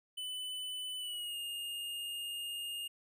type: tone with pitch glide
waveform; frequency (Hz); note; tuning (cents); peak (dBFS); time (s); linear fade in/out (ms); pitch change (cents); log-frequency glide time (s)
square; 3003 to 2834; F#7 to F7; +25 to +25; -39; 0.17-2.88; 10; -100; 0.97-1.37
effects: none